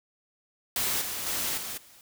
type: noise with level steps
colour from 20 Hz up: white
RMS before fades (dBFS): -28 / -34 / -30 / -36 / -54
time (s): 0.76-2.01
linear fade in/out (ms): 2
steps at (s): 1.01 / 1.26 / 1.57 / 1.77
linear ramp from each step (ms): 10
effects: none